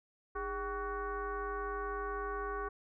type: tone with frequency modulation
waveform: sine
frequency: 768 Hz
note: G5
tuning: 36 cents flat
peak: -35 dBFS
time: 0.35-2.69 s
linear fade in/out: 10 ms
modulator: 360 Hz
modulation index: 1.9
effects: none